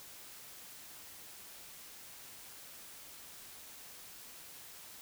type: silence
effects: white hiss -52 dBFS RMS until 5.01 s